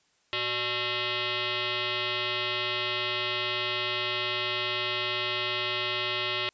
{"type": "tone with frequency modulation", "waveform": "sine", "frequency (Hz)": 373.6, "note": "F#4", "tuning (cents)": 17, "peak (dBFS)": -27, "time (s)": [0.33, 6.49], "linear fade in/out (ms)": 0, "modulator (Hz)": 486, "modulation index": 7.4, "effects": ["white hiss -68 dBFS RMS until 6.53 s", "resampled to 16000 Hz"]}